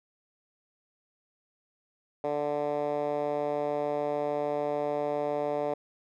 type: tone with band-pass filter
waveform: 10% pulse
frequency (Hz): 146.83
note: D3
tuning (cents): 0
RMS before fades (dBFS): -30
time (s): 2.24-5.74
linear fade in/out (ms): 2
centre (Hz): 570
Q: 2.1
effects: none